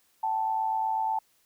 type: tone pair together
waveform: sine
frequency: 770 / 878.1 Hz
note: G5 / A5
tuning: -31 / -4 cents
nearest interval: major second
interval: 227 cents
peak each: -32 / -26 dBFS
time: 0.23-1.19 s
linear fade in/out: 5 ms
effects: white hiss -67 dBFS RMS until 1.45 s